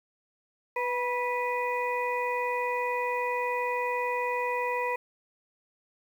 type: harmonic tone with a mistuned harmonic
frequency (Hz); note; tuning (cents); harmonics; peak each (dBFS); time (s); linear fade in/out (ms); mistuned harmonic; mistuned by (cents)
493.9; B4; 0; 1 / 2 / 4 / 5; -31 / -30 / -35 / -37; 0.76-4.96; 5; 2; -26
effects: 9-bit